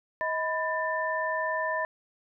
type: tone cluster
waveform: sine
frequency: 633 / 995 / 1782 Hz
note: D#5 / B5 / A6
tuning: +30 / +13 / +22 cents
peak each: -31 dBFS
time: 0.21-1.85 s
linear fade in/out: 0 ms
effects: none